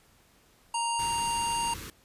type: harmonic tone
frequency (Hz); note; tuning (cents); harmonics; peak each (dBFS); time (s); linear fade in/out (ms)
932.3; A#5; 0; 1 / 3 / 5 / 7 / 9 / 10; -28 / -35 / -41 / -42 / -40 / -39; 0.74-1.74; 5
type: band-stop noise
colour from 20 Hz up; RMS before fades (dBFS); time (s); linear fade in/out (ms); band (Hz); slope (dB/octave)
pink; -41; 0.99-1.9; 2; 480 to 1000; 48
effects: pink hiss -62 dBFS RMS until 2.04 s + resampled to 32000 Hz